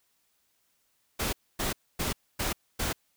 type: noise bursts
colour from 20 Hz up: pink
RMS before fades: -30 dBFS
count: 5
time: 1.19-2.93 s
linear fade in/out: 10 ms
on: 140 ms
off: 260 ms
effects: white hiss -72 dBFS RMS until 3.16 s